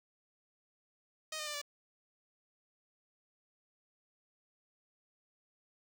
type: tone with pitch steps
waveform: 5% pulse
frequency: 624 / 609 / 594.4 / 580.2 Hz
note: D#5 / D#5 / D5 / D5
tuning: +5 / -37 / +21 / -21 cents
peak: -27 dBFS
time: 1.32-1.616 s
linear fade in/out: 5 ms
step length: 74 ms
effects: none

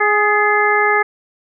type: harmonic tone with a mistuned harmonic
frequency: 416.6 Hz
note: G#4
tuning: 5 cents sharp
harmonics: 1 / 2 / 3 / 4 / 5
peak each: -18 / -18 / -18 / -18 / -18 dBFS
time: 0-1.03 s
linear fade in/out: 10 ms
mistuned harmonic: 4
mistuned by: +40 cents
effects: none

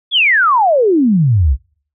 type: exponential sweep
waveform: sine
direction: down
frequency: 3520 to 58.27 Hz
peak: -8 dBFS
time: 0.11-1.57 s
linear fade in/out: 50 ms
effects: noise-tail reverb RT60 0.5 s tail -26 dB re dry

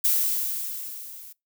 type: noise with level ramp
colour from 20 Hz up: violet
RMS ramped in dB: -20 to -44 dBFS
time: 0.04-1.33 s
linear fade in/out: 10 ms
effects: noise-tail reverb RT60 0.2 s tail -24 dB re dry

